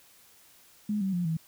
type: tone with pitch steps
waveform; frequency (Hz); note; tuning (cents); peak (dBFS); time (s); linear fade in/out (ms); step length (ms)
sine; 209.7 / 192.3 / 176.34 / 161.7; G#3 / G3 / F3 / E3; +17 / -33 / +17 / -33; -26; 0.89-1.37; 5; 120
effects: white hiss -58 dBFS RMS until 1.47 s